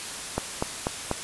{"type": "click train", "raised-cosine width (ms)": 1, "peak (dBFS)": -10, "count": 4, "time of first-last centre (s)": [0.38, 1.113], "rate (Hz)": 4.09, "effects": ["white hiss -35 dBFS RMS until 1.23 s", "resampled to 24000 Hz"]}